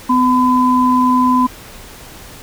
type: tone pair together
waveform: sine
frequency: 252.5 / 1010 Hz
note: B3 / B5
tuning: +39 / +39 cents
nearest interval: 2 octaves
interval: 2400 cents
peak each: -12 dBFS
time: 0.09-1.47 s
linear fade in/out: 10 ms
effects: pink hiss -36 dBFS RMS until 2.42 s